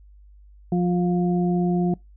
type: harmonic tone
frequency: 176.9 Hz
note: F3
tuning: 23 cents sharp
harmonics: 1 / 2 / 4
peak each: -19 / -25 / -31 dBFS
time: 0.72-1.94 s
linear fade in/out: 2 ms
effects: noise-tail reverb RT60 0.2 s tail -25 dB re dry + added 50 Hz sine -46 dBFS peak until 2.16 s